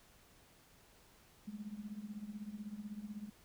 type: tone with tremolo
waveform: sine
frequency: 209.1 Hz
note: G#3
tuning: 12 cents sharp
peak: -39 dBFS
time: 1.47-3.3 s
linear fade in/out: 10 ms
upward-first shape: triangle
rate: 16 Hz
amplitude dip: 90%
effects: pink hiss -65 dBFS RMS until 3.44 s